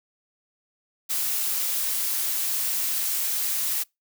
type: noise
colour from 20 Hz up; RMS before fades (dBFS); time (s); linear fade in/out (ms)
blue; -26; 1.09-3.84; 20
effects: noise-tail reverb RT60 0.2 s tail -26 dB re dry